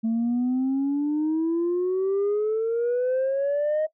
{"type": "exponential sweep", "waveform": "sine", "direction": "up", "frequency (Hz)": [222.2, 628], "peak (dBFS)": -19, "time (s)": [0.03, 3.87], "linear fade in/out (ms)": 20, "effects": ["noise-tail reverb RT60 0.1 s tail -17 dB re dry", "tanh soft clip ceiling -19 dBFS"]}